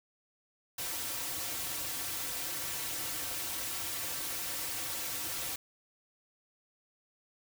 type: noise with comb filter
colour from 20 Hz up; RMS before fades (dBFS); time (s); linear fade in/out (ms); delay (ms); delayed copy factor
white; -37; 0.78-5.56; 5; 4.8; -0.95
effects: none